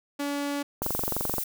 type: tone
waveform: sawtooth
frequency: 285.4 Hz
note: D4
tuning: 49 cents flat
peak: -24 dBFS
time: 0.19-0.63 s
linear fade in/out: 10 ms
type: noise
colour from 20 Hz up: violet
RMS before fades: -31 dBFS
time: 0.82-1.44 s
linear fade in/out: 5 ms
type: click train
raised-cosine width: 1 ms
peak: -15 dBFS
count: 14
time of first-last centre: 0.82-1.383 s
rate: 23.1 Hz
effects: none